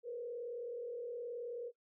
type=tone with frequency modulation; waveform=sine; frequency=478.4 Hz; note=A#4; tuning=45 cents sharp; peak=-40 dBFS; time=0.03-1.72 s; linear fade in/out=50 ms; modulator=39 Hz; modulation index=0.67; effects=noise-tail reverb RT60 0.1 s tail -21 dB re dry